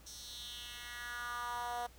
10% pulse tone with high-pass filter sweep, 241.2 Hz, B3, 41 cents flat, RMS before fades -43 dBFS, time 0.06-1.87 s, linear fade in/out 10 ms, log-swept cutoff 5500 to 660 Hz, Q 3.2, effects added 59 Hz sine -58 dBFS peak until 1.98 s + pink hiss -62 dBFS RMS until 1.98 s

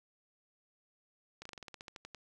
slowing click train, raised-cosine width 0.2 ms, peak -29 dBFS, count 13, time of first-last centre 1.42-2.147 s, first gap 34 ms, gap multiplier 1.1, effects none

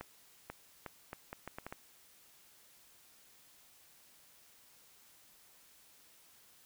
accelerating click train, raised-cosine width 0.5 ms, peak -27 dBFS, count 9, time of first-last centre 0.01-1.725 s, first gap 490 ms, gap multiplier 0.74, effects white hiss -63 dBFS RMS until 6.65 s

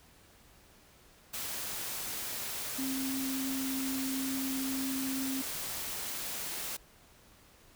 sine tone in noise, 266.1 Hz, C4, 29 cents sharp, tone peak -33 dBFS, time 2.78-5.42 s, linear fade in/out 10 ms, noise white, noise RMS -38 dBFS, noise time 1.33-6.77 s, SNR +2 dB, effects pink hiss -60 dBFS RMS until 7.75 s

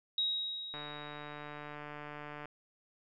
sine tone with exponential decay, 3804 Hz, A#7, 34 cents sharp, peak -28 dBFS, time 0.18-1.75 s, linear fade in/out 2 ms, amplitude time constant 340 ms
click train, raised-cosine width 0.5 ms, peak -30 dBFS, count 255, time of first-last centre 0.74-2.456 s, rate 148 Hz
effects none

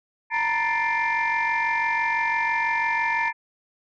sine tone cluster, 915 / 961 / 1759 / 2106 / 2360 Hz, A#5 / B5 / A6 / C7 / D7, -32 / -48 / -1 / +11 / +8 cents, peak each -25 / -28 / -25 / -29 / -28 dBFS, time 0.3-3.33 s, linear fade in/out 50 ms, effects tanh soft clip ceiling -14 dBFS

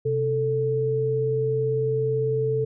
sine tone pair together, 130.02 / 441 Hz, C3 / A4, -11 / +4 cents, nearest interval octave + major sixth, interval 2115 cents, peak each -26 / -22 dBFS, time 0.05-2.65 s, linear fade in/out 10 ms, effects none

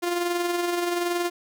sawtooth tone with amplitude modulation, 349.2 Hz, F4, in tune, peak -18 dBFS, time 0.02-1.3 s, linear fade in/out 20 ms, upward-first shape sine, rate 21.2 Hz, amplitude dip 40%, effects none

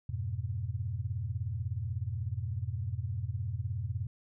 sine chord, F diminished, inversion none, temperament equal, 87.31 / 103.83 / 123.47 Hz, F2 / Ab2 / Cb3, 0 / 0 / 0 cents, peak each -37 / -36 / -37 dBFS, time 0.09-4.07 s, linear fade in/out 5 ms, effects none

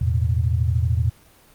sine chord, E suspended fourth, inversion none, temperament equal with one note detuned, 82.41 / 110.32 / 123.47 Hz, E2 / A2 / B2, 0 / +5 / 0 cents, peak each -20 / -22 / -24 dBFS, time 0.01-1.1 s, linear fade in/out 5 ms, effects pink hiss -52 dBFS RMS until 1.54 s + Opus 24 kbps

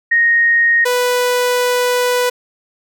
sine / sawtooth tone pair in turn, 1864.7 / 493.9 Hz, A#6 / B4, 0 / 0 cents, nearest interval octave + major seventh, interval 2300 cents, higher first, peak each -9 dBFS, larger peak neither, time 0.11-0.85 / 0.85-2.3 s, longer second, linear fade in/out 10 ms, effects none

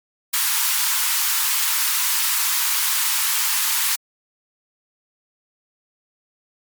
white high-pass noise, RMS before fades -20 dBFS, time 0.33-3.96 s, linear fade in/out 10 ms, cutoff 860 Hz, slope 96 dB/octave, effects MP3 96 kbps

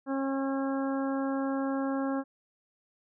harmonic tone, 271.2 Hz, C#4, 38 cents flat, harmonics 1 / 2 / 3 / 4 / 5 / 6, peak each -29 / -35 / -39 / -41 / -43 / -45 dBFS, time 0.06-2.24 s, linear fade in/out 50 ms, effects none

